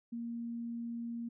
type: tone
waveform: sine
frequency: 234 Hz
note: A#3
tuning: 7 cents sharp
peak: -37 dBFS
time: 0.12-1.29 s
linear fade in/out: 10 ms
effects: none